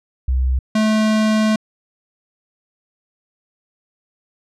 sine / square tone pair in turn, 64.4 / 216.6 Hz, C2 / A3, -27 / -27 cents, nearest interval octave + major sixth, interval 2100 cents, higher second, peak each -14 dBFS, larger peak neither, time 0.28-0.59 / 0.75-1.56 s, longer second, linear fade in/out 5 ms, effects low-pass 7000 Hz 12 dB/octave

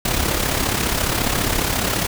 pink noise with amplitude modulation, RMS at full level -18 dBFS, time 0.05-2.07 s, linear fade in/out 5 ms, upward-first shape sine, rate 34.6 Hz, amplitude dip 55%, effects none

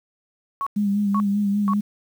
sine tone bursts, 1108.7 Hz, C#6, in tune, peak -22 dBFS, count 3, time 0.61-1.735 s, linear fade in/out 0 ms, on 55 ms, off 480 ms
sine tone with vibrato, 203.1 Hz, G#3, 38 cents flat, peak -18 dBFS, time 0.76-1.81 s, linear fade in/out 10 ms, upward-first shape sine, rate 5.1 Hz, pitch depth 38 cents each way
effects 8-bit

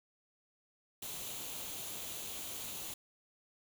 white noise with comb filter, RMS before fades -43 dBFS, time 1.02-2.94 s, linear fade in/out 5 ms, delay 0.29 ms, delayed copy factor +0.5, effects none

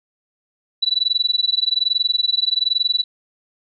sine tone with amplitude modulation, 3951 Hz, B7, in tune, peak -12 dBFS, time 0.82-3.04 s, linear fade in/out 10 ms, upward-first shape sine, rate 21.2 Hz, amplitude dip 100%, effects none

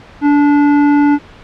sine tone with hard clipping, 290 Hz, D4, 22 cents flat, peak -9 dBFS, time 0.21-1.19 s, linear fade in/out 50 ms, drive 12 dB, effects pink hiss -38 dBFS RMS until 1.43 s + low-pass 3000 Hz 12 dB/octave

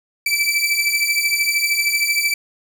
sawtooth beating tone pair, 2314 / 2327 Hz, D7 / D7, -26 / -17 cents, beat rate 13 Hz, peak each -16 dBFS, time 0.26-2.34 s, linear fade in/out 5 ms, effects none

